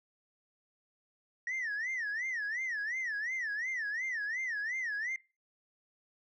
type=tone with vibrato; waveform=sine; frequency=1864.7 Hz; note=A#6; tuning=in tune; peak=-31 dBFS; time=1.47-5.16 s; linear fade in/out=2 ms; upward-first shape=sine; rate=2.8 Hz; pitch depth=210 cents each way; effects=noise-tail reverb RT60 0.3 s tail -22 dB re dry + tanh soft clip ceiling -31 dBFS